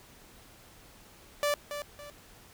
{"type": "tone with echo", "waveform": "sawtooth", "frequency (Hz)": 584, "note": "D5", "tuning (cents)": -10, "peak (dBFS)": -22, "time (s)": [1.43, 1.54], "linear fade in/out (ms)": 0, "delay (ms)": 280, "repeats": 2, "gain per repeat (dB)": -9, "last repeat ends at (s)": 2.1, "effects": ["pink hiss -55 dBFS RMS until 2.53 s"]}